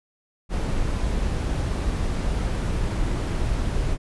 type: noise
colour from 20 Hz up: brown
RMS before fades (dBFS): -24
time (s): 0.49-3.98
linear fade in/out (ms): 50
effects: resampled to 24000 Hz